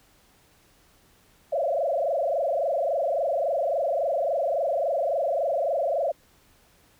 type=tone with frequency modulation; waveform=sine; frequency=614 Hz; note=D#5; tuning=23 cents flat; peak=-22 dBFS; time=1.52-6.12 s; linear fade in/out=10 ms; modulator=23.6 Hz; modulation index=3.4; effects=pink hiss -60 dBFS RMS until 6.99 s